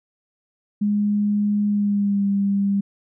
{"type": "tone with pitch glide", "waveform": "sine", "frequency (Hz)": [206.6, 199.1], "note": ["G#3", "G3"], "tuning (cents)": [-9, 27], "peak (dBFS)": -17, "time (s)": [0.81, 2.81], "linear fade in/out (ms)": 10, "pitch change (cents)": -64, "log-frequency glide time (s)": [1.67, 2.27], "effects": []}